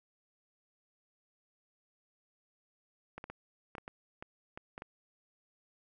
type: clicks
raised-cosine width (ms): 0.5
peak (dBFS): -28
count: 10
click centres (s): 3.18 / 3.241 / 3.3 / 3.752 / 3.782 / 3.879 / 4.225 / 4.575 / 4.779 / 4.821
effects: none